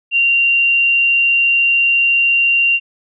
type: tone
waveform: sine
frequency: 2767 Hz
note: F7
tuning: 17 cents flat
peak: -10 dBFS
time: 0.11-2.8 s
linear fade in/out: 50 ms
effects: none